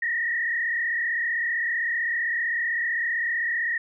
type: tone with frequency modulation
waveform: sine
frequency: 1872 Hz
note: A#6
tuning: 7 cents sharp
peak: -23 dBFS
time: 0.02-3.78 s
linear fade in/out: 5 ms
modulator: 35.6 Hz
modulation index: 1.9
effects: none